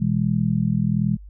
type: chord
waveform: sine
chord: E major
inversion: second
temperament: just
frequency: 123.61 / 164.81 / 206 Hz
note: B2 / E3 / G#3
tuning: +2 / 0 / -14 cents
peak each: -23 / -22 / -22 dBFS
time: 0-1.17 s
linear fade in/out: 20 ms
effects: added 50 Hz sine -38 dBFS peak until 1.29 s